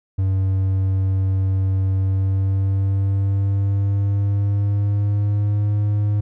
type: tone with pitch glide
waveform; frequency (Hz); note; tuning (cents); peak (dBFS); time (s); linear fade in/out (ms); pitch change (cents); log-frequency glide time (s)
triangle; 95.6 to 103.65; G2 to G#2; -43 to -3; -14; 0.18-6.21; 10; +140; 1.97-5.73
effects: none